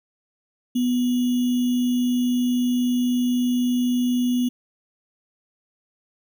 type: tone with sample-and-hold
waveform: sine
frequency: 246.9 Hz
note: B3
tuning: in tune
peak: -18 dBFS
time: 0.75-4.49 s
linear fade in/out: 10 ms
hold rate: 3150 Hz
effects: none